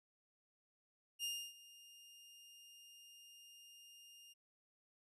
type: tone with ADSR envelope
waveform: sawtooth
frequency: 2820 Hz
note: F7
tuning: 16 cents sharp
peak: -35 dBFS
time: 1.19-4.34 s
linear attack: 48 ms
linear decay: 290 ms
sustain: -20 dB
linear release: 21 ms
effects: resampled to 32000 Hz